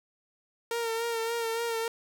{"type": "tone with vibrato", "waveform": "sawtooth", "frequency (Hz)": 460, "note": "A#4", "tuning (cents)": -23, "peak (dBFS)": -25, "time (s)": [0.71, 1.88], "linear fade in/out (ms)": 2, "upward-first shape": "sine", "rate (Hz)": 3.5, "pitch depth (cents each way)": 35, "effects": []}